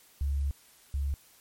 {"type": "tone pair in turn", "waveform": "sine", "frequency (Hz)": [70.1, 69.82], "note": ["C#2", "C#2"], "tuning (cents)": [20, 13], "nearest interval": "unison", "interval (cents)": 7, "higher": "first", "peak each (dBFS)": [-26, -27], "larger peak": "first", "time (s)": [[0.21, 0.51], [0.94, 1.14]], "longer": "first", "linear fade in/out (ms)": 0, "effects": ["white hiss -59 dBFS RMS until 1.4 s", "MP3 64 kbps"]}